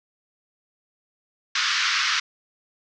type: band-pass noise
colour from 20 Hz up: pink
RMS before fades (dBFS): -23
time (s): 1.55-2.2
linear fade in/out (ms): 5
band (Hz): 1200 to 5900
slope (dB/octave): 48
effects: none